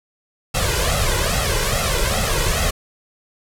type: noise with flanger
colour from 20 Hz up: pink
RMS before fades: -19 dBFS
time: 0.54-2.71 s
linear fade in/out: 10 ms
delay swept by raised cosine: 1.5 to 2.04 ms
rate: 2.4 Hz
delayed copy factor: +0.85
effects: low-pass 12000 Hz 12 dB/octave